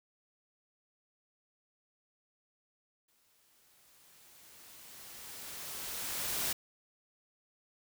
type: noise with exponential growth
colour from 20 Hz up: white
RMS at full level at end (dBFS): -33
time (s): 3.08-6.53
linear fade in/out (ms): 5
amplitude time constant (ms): 750
effects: none